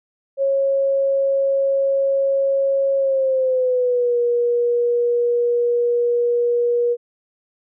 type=tone with pitch glide; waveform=sine; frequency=547 to 478.9 Hz; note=C#5 to A#4; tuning=-23 to +47 cents; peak=-15 dBFS; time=0.37-6.97 s; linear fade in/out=50 ms; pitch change=-230 cents; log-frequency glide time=2.97-4.18 s; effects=none